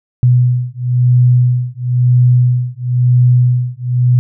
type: beating tone pair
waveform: sine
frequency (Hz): 123.47 / 124.46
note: B2 / B2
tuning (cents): 0 / +14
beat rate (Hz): 0.99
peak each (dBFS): -11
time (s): 0.23-4.19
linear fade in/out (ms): 0
effects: none